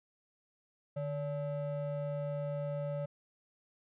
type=ring-modulated tone; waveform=triangle; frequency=360.6 Hz; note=F#4; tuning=45 cents flat; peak=-29 dBFS; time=0.96-3.06 s; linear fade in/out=10 ms; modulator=212 Hz; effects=resampled to 8000 Hz